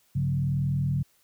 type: tone with frequency modulation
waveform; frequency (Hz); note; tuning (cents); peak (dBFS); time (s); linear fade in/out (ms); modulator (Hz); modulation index
sine; 138.59; C#3; 0; -23; 0.15-1.03; 10; 40.7; 0.81
effects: white hiss -65 dBFS RMS until 1.23 s